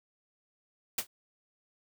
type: noise with exponential decay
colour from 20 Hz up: white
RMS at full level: -25 dBFS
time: 0.98-1.07 s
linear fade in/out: 5 ms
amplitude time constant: 19 ms
effects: none